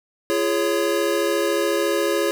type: chord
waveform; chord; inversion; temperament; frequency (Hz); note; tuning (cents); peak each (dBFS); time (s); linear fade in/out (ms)
square; Db major; first; equal with one note detuned; 341.3 / 415.3 / 554.4; F4 / Ab4 / Db5; -40 / 0 / 0; -24; 0.3-2.31; 0
effects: none

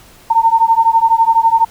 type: beating tone pair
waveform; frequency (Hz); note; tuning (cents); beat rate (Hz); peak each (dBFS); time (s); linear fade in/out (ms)
sine; 903 / 915; A5 / A#5; +45 / -32; 12; -11; 0.3-1.65; 10
effects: pink hiss -43 dBFS RMS until 1.7 s

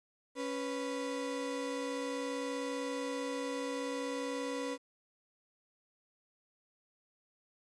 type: tone pair together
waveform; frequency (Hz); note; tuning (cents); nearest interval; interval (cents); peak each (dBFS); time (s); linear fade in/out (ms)
35% pulse; 277.2 / 493.9; C#4 / B4; 0 / 0; minor seventh; 1000; -37 / -36; 0.35-4.78; 50
effects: resampled to 22050 Hz + 11-bit

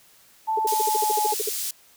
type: tone with pitch glide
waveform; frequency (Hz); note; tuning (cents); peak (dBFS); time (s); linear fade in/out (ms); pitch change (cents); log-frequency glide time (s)
sine; 880 to 849.5; A5 to G#5; 0 to +39; -21; 0.47-1.34; 20; -61; 0.58-1.19
type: tone bursts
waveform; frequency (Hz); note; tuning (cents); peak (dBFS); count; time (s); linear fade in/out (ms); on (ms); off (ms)
sine; 424.6; G#4; +38; -23; 13; 0.57-1.492; 5; 22; 53
type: high-pass noise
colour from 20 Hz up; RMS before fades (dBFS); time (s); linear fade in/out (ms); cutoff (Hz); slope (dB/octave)
pink; -29; 0.67-1.71; 5; 5900; 12
effects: white hiss -55 dBFS RMS until 1.96 s

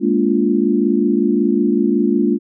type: chord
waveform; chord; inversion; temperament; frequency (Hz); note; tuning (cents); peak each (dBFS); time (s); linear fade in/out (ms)
sine; Bb dominant seventh; third; equal with one note detuned; 207.7 / 233.1 / 289.5 / 349.2; Ab3 / Bb3 / D4 / F4; 0 / 0 / -25 / 0; -18; 0-2.39; 50
effects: none

